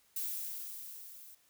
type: noise with level ramp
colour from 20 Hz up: violet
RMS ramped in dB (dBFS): -36 to -54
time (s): 0.16-1.35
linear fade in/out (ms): 5
effects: white hiss -69 dBFS RMS until 1.49 s